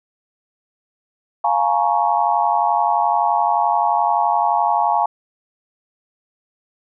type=chord; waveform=sine; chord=Bb minor seventh; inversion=second; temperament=equal with one note detuned; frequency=698.5 / 840.7 / 932.3 / 1108.7 Hz; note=F5 / Ab5 / Bb5 / Db6; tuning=0 / +21 / 0 / 0 cents; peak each=-20 / -18 / -20 / -23 dBFS; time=1.44-5.06 s; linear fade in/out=5 ms; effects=none